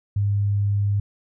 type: tone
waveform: sine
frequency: 101.4 Hz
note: G#2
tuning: 41 cents flat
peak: -18 dBFS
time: 0.16-1 s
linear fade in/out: 5 ms
effects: none